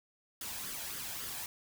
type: noise with flanger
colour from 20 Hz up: white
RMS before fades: -41 dBFS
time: 0.41-1.46 s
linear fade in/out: 2 ms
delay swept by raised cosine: 0.6 to 1.26 ms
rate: 3.6 Hz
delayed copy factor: +0.5
effects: none